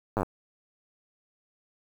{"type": "slowing click train", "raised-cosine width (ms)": 1, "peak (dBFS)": -13, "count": 7, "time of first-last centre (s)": [0.17, 0.231], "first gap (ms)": 9, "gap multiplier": 1.05, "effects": ["7-bit"]}